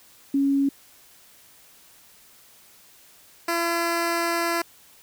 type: tone pair in turn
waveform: sine / 10% pulse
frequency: 277.2 / 338.7 Hz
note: C#4 / E4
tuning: 0 / +47 cents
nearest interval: minor third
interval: 347 cents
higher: second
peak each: -18 / -14 dBFS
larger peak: second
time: 0.34-0.69 / 3.48-4.62 s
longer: second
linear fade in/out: 5 ms
effects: white hiss -53 dBFS RMS until 5.02 s